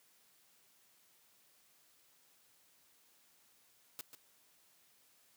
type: noise with echo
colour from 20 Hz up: white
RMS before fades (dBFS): -44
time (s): 3.99-4.01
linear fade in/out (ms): 0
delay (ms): 140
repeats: 1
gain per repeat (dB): -9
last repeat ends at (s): 4.15
effects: white hiss -69 dBFS RMS until 5.36 s + high-pass 100 Hz 12 dB/octave